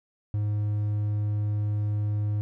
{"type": "tone", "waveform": "triangle", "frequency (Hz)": 104.5, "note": "G#2", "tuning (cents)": 11, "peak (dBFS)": -22, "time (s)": [0.34, 2.41], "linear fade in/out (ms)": 0, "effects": []}